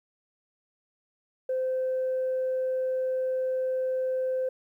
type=tone; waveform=sine; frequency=517 Hz; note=C5; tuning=21 cents flat; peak=-24 dBFS; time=1.49-4.49 s; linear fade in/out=5 ms; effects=tanh soft clip ceiling -22 dBFS + 11-bit